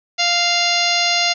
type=harmonic tone with a mistuned harmonic; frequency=697 Hz; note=F5; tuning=4 cents flat; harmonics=1 / 2 / 3 / 4 / 5 / 6 / 7 / 8 / 9; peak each=-22 / -28 / -22 / -22 / -24 / -22 / -22 / -27 / -27 dBFS; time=0.18-1.34 s; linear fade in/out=20 ms; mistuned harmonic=9; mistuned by=+60 cents; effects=none